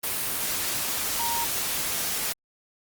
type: tone in noise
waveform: sine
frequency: 932.3 Hz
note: A#5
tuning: in tune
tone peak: -28 dBFS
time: 1.19-1.45 s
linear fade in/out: 10 ms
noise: white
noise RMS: -28 dBFS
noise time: 0.03-2.33 s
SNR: -3 dB
effects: Opus 32 kbps